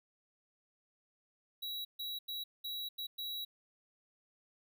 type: tone bursts at uneven times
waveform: square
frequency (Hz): 3886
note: B7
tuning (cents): -29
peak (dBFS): -39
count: 6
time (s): 1.62-1.85 / 1.99-2.19 / 2.28-2.44 / 2.64-2.89 / 2.98-3.07 / 3.18-3.45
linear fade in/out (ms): 10
effects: none